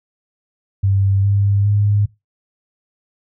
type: tone with pitch steps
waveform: sine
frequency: 98 / 100.41 / 102.87 Hz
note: G2 / G2 / G#2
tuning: 0 / +42 / -16 cents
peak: -12 dBFS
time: 0.83-2.06 s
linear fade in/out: 10 ms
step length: 410 ms
effects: noise-tail reverb RT60 0.2 s tail -19 dB re dry